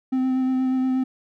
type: tone with vibrato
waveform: triangle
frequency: 259.2 Hz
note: C4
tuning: 16 cents flat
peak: -17 dBFS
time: 0.12-1.04 s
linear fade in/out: 10 ms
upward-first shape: sine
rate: 8.4 Hz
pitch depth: 14 cents each way
effects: none